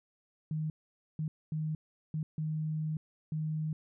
sine tone bursts at uneven times, 155.56 Hz, D#3, in tune, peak -31 dBFS, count 6, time 0.51-0.7 / 1.19-1.28 / 1.52-1.75 / 2.14-2.23 / 2.38-2.97 / 3.32-3.73 s, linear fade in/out 2 ms, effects none

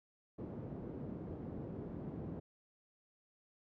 pink band-pass noise, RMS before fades -45 dBFS, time 0.38-2.4 s, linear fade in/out 10 ms, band 120 to 360 Hz, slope 12 dB/octave, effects none

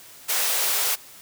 white high-pass noise, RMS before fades -23 dBFS, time 0.28-0.96 s, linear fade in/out 20 ms, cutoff 400 Hz, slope 48 dB/octave, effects white hiss -46 dBFS RMS until 1.21 s + high-pass 60 Hz 12 dB/octave

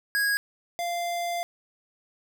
square tone pair in turn, 1649 / 693.3 Hz, G#6 / F5, -13 / -13 cents, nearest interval octave + minor third, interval 1500 cents, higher first, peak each -23 / -28 dBFS, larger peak first, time 0.15-0.37 / 0.79-1.43 s, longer second, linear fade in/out 0 ms, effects none

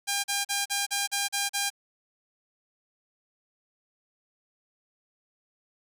5% pulse tone bursts, 803 Hz, G5, 41 cents sharp, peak -14 dBFS, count 8, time 0.07-1.703 s, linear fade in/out 20 ms, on 170 ms, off 39 ms, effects none

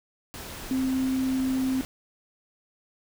sine tone in noise, 261.6 Hz, C4, in tune, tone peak -23 dBFS, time 0.71-1.81 s, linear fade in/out 0 ms, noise pink, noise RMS -39 dBFS, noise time 0.34-1.85 s, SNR +13 dB, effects none

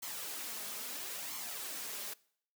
white noise with flanger, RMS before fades -42 dBFS, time 0.02-2.14 s, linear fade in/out 10 ms, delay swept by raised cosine 0.93 to 4.93 ms, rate 0.75 Hz, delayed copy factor +0.5, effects noise-tail reverb RT60 0.6 s tail -22 dB re dry + high-pass 200 Hz 12 dB/octave

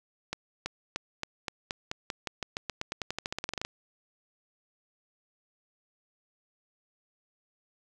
accelerating click train, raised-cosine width 0.2 ms, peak -15 dBFS, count 26, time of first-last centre 0.33-3.65 s, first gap 330 ms, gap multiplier 0.91, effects none

